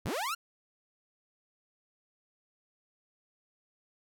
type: linear sweep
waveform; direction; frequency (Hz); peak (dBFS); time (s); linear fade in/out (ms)
sawtooth; up; 35.05 to 1439; -28; 0.05-0.35; 10
effects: none